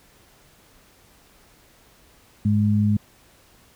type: tone pair together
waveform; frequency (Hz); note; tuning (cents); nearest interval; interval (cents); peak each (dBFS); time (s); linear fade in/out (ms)
sine; 103.7 / 209.1; G#2 / G#3; -2 / +12; octave; 1214; -19; 2.45-2.97; 5
effects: pink hiss -55 dBFS RMS until 3.75 s